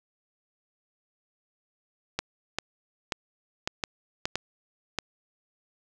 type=clicks; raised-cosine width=0.2 ms; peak=-10 dBFS; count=8; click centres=2.19 / 2.586 / 3.122 / 3.675 / 3.838 / 4.255 / 4.356 / 4.987 s; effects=none